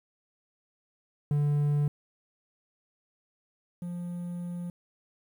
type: tone pair in turn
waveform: triangle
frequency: 146.1 / 175.05 Hz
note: D3 / F3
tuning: -9 / +4 cents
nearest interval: minor third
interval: 313 cents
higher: second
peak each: -21 / -31 dBFS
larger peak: first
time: 1.31-1.88 / 3.82-4.7 s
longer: second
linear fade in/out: 2 ms
effects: 10-bit